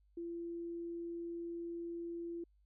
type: tone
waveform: sine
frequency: 340 Hz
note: F4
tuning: 46 cents flat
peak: -40 dBFS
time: 0.17-2.44 s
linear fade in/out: 5 ms
effects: added 50 Hz sine -67 dBFS peak until 2.65 s